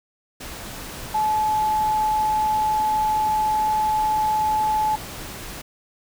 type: tone in noise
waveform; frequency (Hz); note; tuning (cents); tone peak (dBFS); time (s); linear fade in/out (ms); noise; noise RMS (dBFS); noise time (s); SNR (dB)
sine; 860; A5; -40; -18; 1.14-4.96; 10; pink; -35; 0.4-5.62; +14
effects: none